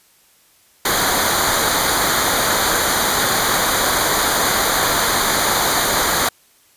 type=noise with comb filter; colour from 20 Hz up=pink; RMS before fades=-17 dBFS; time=0.85-6.29 s; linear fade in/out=5 ms; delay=0.37 ms; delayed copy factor=-0.8; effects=white hiss -54 dBFS RMS until 6.76 s + resampled to 32000 Hz